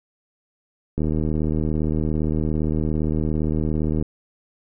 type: click train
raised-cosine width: 3 ms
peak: -11 dBFS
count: 237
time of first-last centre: 0.98-4.025 s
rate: 77.5 Hz
effects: none